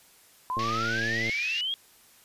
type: exponential sweep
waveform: sine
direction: up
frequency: 987.8 to 3322 Hz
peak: -27 dBFS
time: 0.5-1.74 s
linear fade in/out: 0 ms
type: click train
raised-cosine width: 2 ms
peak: -23 dBFS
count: 83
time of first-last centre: 0.57-1.296 s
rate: 113 Hz
type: band-pass noise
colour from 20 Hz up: pink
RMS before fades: -38 dBFS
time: 0.59-1.61 s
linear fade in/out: 2 ms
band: 1800 to 5800 Hz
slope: 48 dB/octave
effects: white hiss -57 dBFS RMS until 2.24 s + resampled to 32000 Hz